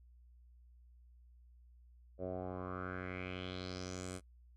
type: tone with low-pass filter sweep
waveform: 10% pulse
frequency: 91.8 Hz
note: F#2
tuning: 13 cents flat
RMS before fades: -43 dBFS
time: 2.18-4.21 s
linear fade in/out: 50 ms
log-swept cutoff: 550 to 9400 Hz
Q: 4.1
effects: noise-tail reverb RT60 0.1 s tail -22 dB re dry + added 60 Hz sine -59 dBFS peak until 4.56 s